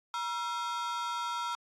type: ring-modulated tone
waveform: 45% pulse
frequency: 1155 Hz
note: D6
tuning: 29 cents flat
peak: -29 dBFS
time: 0.14-1.55 s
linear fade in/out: 0 ms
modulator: 200 Hz
effects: low-pass 6000 Hz 12 dB/octave + AAC 64 kbps